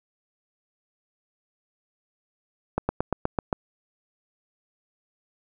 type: slowing click train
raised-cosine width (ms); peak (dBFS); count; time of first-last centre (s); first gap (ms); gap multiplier
1; -9; 7; 2.78-3.528; 110; 1.05
effects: none